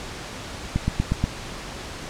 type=click train; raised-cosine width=5 ms; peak=-8 dBFS; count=5; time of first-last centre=0.76-1.24 s; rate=8.33 Hz; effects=pink hiss -35 dBFS RMS until 2.09 s + low-pass 7000 Hz 12 dB/octave